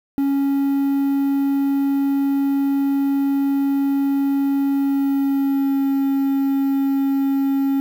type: tone with pitch glide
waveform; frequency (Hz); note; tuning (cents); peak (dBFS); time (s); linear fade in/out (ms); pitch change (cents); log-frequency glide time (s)
triangle; 277.2 to 273.9; C#4 to C#4; 0 to -21; -14; 0.18-7.8; 0; -21; 4.69-5.88
effects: 7-bit